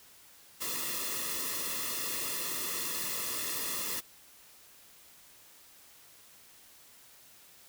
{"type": "noise with comb filter", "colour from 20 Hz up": "white", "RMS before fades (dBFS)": -35, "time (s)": [0.6, 4.01], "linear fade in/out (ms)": 20, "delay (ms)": 1.3, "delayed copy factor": -0.85, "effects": ["white hiss -57 dBFS RMS until 7.68 s"]}